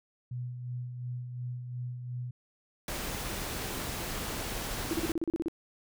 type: tone with tremolo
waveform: sine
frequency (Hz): 123.47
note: B2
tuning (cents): 0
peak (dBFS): -33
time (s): 0.31-2.31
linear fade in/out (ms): 5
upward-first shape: sine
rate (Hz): 2.8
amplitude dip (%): 45
type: noise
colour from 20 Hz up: pink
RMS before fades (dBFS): -36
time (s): 2.88-5.12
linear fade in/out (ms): 2
type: tone bursts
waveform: sine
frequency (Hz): 329.6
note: E4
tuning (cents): 0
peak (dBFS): -27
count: 10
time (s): 4.91-5.483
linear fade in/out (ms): 0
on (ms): 24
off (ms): 37
effects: none